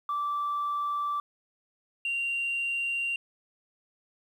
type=tone pair in turn; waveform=sine; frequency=1166 / 2767 Hz; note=D6 / F7; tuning=-13 / -17 cents; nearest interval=octave + minor third; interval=1496 cents; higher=second; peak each=-26 dBFS; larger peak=neither; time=0.09-1.2 / 2.05-3.16 s; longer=neither; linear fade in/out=2 ms; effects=tanh soft clip ceiling -24 dBFS + 10-bit